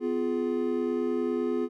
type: chord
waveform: triangle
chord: F diminished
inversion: second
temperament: just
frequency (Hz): 251.4 / 349.2 / 419.1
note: Cb4 / F4 / Ab4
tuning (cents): +31 / 0 / +16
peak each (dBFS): -28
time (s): 0-1.69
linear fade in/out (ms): 50
effects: none